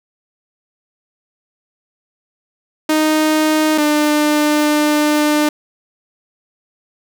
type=tone pair in turn; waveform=sawtooth; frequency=310 / 299.4 Hz; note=D#4 / D4; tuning=-6 / +33 cents; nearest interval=minor second; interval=61 cents; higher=first; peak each=-8 dBFS; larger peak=neither; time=2.89-3.78 / 3.78-5.49 s; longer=second; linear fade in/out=5 ms; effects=none